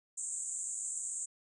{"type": "band-pass noise", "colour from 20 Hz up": "pink", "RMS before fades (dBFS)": -39, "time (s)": [0.17, 1.26], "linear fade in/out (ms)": 10, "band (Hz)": [7000, 8600], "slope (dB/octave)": 96, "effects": []}